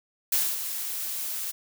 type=noise with ADSR envelope; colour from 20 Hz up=blue; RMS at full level=-23 dBFS; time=0.32-1.52 s; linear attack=6 ms; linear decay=240 ms; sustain=-9 dB; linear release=17 ms; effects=none